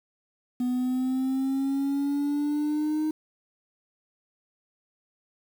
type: exponential sweep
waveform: sine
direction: up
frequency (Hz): 246.9 to 311.1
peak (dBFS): -21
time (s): 0.6-3.11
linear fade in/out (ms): 5
effects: tanh soft clip ceiling -23 dBFS + 8-bit